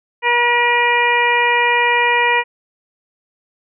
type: harmonic tone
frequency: 479.9 Hz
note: B4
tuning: 50 cents flat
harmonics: 1 / 2 / 3 / 4 / 5 / 6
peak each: -21 / -16 / -28 / -17 / -18 / -26 dBFS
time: 0.22-2.44 s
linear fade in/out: 50 ms
effects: none